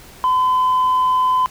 sine tone, 1017 Hz, C6, 50 cents flat, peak -11 dBFS, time 0.24-1.46 s, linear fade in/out 0 ms, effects tanh soft clip ceiling -11 dBFS + pink hiss -42 dBFS RMS until 1.5 s

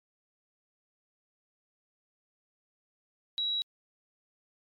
sine tone, 3880 Hz, B7, 31 cents flat, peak -28 dBFS, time 3.38-3.62 s, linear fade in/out 0 ms, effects MP3 96 kbps

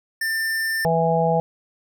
square tone, 1790 Hz, A6, 29 cents sharp, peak -22 dBFS, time 0.21-0.85 s, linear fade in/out 5 ms
harmonic tone, 164.81 Hz, E3, in tune, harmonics 1 / 3 / 4 / 5, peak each -22 / -22 / -22 / -22 dBFS, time 0.85-1.4 s, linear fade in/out 0 ms
effects none

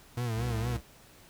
40% pulse tone with vibrato, 116.54 Hz, A#2, in tune, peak -29 dBFS, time 0.17-0.77 s, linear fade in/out 5 ms, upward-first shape sine, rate 4.3 Hz, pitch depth 96 cents each way
square tone, 65.2 Hz, C2, 5 cents flat, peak -37 dBFS, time 0.34-0.82 s, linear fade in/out 50 ms
effects pink hiss -56 dBFS RMS until 1.29 s

